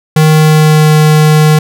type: tone with pitch glide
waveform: square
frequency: 155.56 to 153.6 Hz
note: D#3 to D#3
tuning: 0 to -22 cents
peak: -4 dBFS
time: 0.16-1.59 s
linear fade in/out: 5 ms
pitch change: -22 cents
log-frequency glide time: 0.29-0.93 s
effects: none